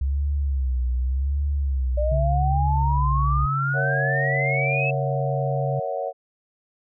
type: tone with vibrato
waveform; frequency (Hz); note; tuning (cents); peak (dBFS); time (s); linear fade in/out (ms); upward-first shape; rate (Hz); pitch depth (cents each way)
sine; 66.6; C2; +31; -20; 0.01-3.46; 5; sine; 0.86; 130
type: exponential sweep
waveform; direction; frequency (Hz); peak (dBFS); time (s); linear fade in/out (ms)
sine; up; 587.3 to 2640; -23; 1.97-4.91; 10
type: tone with pitch glide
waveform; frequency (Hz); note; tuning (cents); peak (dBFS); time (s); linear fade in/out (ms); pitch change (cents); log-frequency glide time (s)
sine; 138.59 to 137.32; C#3 to C#3; 0 to -16; -23; 2.11-5.8; 10; -16; 3.17-3.36
type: chord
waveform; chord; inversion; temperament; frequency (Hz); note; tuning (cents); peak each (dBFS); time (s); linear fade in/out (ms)
sine; F# dominant seventh; first; equal with one note detuned; 466.2 / 556.3 / 659.3 / 740; A#4 / C#5 / E5 / F#5; 0 / +6 / 0 / 0; -32 / -28 / -31 / -30; 3.73-6.13; 50
effects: none